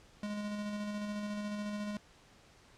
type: tone with tremolo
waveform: square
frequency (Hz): 207.7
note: G#3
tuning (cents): 0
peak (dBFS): -36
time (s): 0.23-1.97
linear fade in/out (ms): 2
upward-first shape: square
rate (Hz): 14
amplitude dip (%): 25
effects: pink hiss -61 dBFS RMS until 2.77 s + low-pass 7000 Hz 12 dB/octave